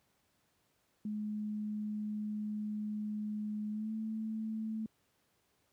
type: tone with pitch glide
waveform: sine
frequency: 211.3 to 219.5 Hz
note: G#3 to A3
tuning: +30 to -4 cents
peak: -35 dBFS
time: 1.05-4.86 s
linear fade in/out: 2 ms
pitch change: +66 cents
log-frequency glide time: 3.71-3.92 s
effects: pink hiss -75 dBFS RMS until 5.72 s + high-pass 80 Hz 12 dB/octave